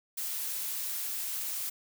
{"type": "noise", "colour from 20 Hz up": "blue", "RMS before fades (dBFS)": -35, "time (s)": [0.17, 1.7], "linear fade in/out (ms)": 10, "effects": []}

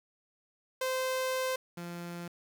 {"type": "tone pair in turn", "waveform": "sawtooth", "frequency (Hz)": [518, 172.86], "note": ["C5", "F3"], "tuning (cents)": [-17, -17], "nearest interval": "octave + perfect fifth", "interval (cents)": 1900, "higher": "first", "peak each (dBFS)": [-26, -35], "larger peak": "first", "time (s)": [[0.81, 1.56], [1.77, 2.28]], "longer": "first", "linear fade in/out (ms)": 5, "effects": ["9-bit"]}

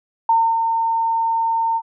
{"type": "tone with ADSR envelope", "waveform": "sine", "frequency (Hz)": 910, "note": "A#5", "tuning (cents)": -42, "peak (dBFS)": -11, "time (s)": [0.29, 1.82], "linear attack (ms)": 4, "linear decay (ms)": 270, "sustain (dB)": -5, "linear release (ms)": 58, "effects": []}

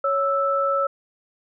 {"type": "tone pair together", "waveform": "sine", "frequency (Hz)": [555, 1318.5], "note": ["C#5", "E6"], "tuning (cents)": [2, 0], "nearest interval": "octave + minor third", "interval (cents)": 1498, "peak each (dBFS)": [-22, -21], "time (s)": [0.04, 0.87], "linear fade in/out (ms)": 5, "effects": []}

